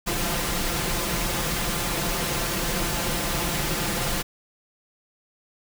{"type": "noise with comb filter", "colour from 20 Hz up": "pink", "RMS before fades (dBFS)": -26, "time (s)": [0.06, 4.23], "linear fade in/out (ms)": 20, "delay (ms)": 5.8, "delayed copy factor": 0.65, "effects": []}